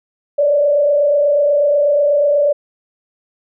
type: tone with frequency modulation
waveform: sine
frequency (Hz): 580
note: D5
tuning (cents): -22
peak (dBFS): -10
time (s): 0.38-2.53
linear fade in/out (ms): 10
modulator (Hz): 28.2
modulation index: 0.65
effects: none